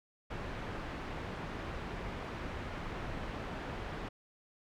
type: low-pass noise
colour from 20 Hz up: pink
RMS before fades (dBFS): -41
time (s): 0.3-4.09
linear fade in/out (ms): 10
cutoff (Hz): 2200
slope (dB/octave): 12
effects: none